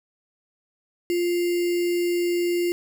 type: tone with sample-and-hold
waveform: sine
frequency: 349.2 Hz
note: F4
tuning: in tune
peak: -20 dBFS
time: 1.1-2.72 s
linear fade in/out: 0 ms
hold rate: 2450 Hz
effects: none